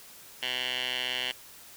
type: tone with band-pass filter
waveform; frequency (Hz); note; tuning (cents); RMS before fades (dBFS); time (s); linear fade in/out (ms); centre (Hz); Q
10% pulse; 126; B2; +35; -32; 0.42-1.32; 10; 2800; 4.7
effects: white hiss -50 dBFS RMS until 1.76 s